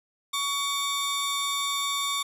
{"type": "tone pair together", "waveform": "sawtooth", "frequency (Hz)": [1127, 3605], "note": ["C#6", "A7"], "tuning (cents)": [28, 41], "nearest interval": "octave + minor sixth", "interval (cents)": 2013, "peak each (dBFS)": [-25, -26], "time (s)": [0.33, 2.23], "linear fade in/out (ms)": 10, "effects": ["resampled to 32000 Hz", "10-bit"]}